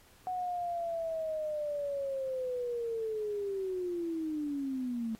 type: linear sweep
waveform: sine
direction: down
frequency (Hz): 740 to 220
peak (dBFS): -32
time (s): 0.27-5.15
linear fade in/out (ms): 0
effects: pink hiss -61 dBFS RMS until 5.19 s + AAC 48 kbps